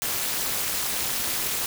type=noise with amplitude modulation; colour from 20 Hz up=white; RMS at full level=-23 dBFS; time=0.02-1.66 s; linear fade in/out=0 ms; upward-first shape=sine; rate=264 Hz; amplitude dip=95%; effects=none